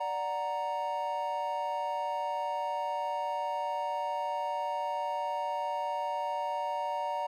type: chord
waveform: triangle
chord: D augmented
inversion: none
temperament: equal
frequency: 587.3 / 740 / 932.3 Hz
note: D5 / F#5 / A#5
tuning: 0 / 0 / 0 cents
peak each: -35 / -35 / -31 dBFS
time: 0-7.27 s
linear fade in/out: 10 ms
effects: none